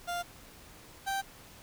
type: tone pair in turn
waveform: 30% pulse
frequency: 698.5 / 782.1 Hz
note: F5 / G5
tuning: 0 / -4 cents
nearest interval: major second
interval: 196 cents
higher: second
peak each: -30 / -28 dBFS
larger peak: second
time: 0.07-0.23 / 1.06-1.22 s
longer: neither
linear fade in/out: 20 ms
effects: pink hiss -53 dBFS RMS until 1.62 s